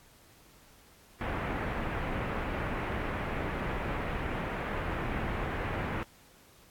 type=low-pass noise; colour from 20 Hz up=pink; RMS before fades=-34 dBFS; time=1.21-6.03 s; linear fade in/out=0 ms; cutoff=2300 Hz; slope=24 dB/octave; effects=pink hiss -59 dBFS RMS until 6.7 s + AAC 64 kbps